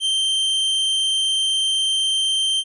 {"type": "tone", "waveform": "45% pulse", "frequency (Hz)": 3136, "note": "G7", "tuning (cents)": 0, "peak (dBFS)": -17, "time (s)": [0, 2.64], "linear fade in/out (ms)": 50, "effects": ["resampled to 24000 Hz"]}